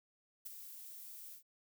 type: noise with ADSR envelope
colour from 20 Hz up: violet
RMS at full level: -43 dBFS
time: 0.45-1.43 s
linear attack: 14 ms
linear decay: 17 ms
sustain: -8 dB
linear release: 100 ms
effects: none